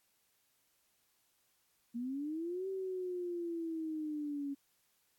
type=linear two-way sweep; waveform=sine; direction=up then down; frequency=230 to 386.2 to 277.2 Hz; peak=-36 dBFS; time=1.94-4.55 s; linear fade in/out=20 ms; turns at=2.68 s; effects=white hiss -75 dBFS RMS until 5.18 s + AAC 64 kbps